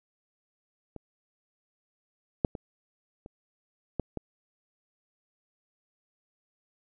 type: clicks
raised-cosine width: 2 ms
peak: -27 / -9 / -23 / -30 / -15 / -20 dBFS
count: 6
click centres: 0.963 / 2.448 / 2.552 / 3.261 / 3.997 / 4.173 s
effects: none